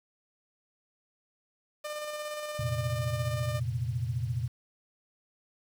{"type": "tone with tremolo", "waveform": "sawtooth", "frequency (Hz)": 600, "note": "D5", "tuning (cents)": 37, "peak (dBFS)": -30, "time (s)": [1.84, 3.6], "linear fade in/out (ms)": 10, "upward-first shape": "square", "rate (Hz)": 17, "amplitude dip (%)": 30}
{"type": "chord", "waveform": "sine", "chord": "F suspended fourth", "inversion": "none", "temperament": "just", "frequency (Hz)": [87.31, 116.41, 130.96], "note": ["F2", "Bb2", "C3"], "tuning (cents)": [0, -2, 2], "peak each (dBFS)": [-37, -31, -34], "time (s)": [2.59, 4.48], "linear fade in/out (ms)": 5}
{"effects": ["9-bit"]}